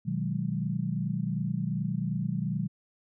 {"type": "chord", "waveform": "sine", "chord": "G# minor seventh", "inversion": "first", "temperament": "equal", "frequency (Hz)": [123.47, 155.56, 185, 207.7], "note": ["B2", "D#3", "F#3", "G#3"], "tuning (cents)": [0, 0, 0, 0], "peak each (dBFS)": [-34, -32, -32, -36], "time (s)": [0.05, 2.68], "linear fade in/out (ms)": 20, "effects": []}